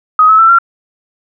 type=tone with pitch steps; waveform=sine; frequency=1258 / 1294.9 / 1332.8 / 1371.9 Hz; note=D#6 / E6 / E6 / F6; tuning=+19 / -31 / +19 / -31 cents; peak=-3 dBFS; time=0.19-0.586 s; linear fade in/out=2 ms; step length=99 ms; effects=none